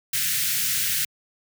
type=band-stop noise; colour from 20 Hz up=white; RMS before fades=-24 dBFS; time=0.13-1.05 s; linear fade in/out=5 ms; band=190 to 1500 Hz; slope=48 dB/octave; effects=high-pass 100 Hz 12 dB/octave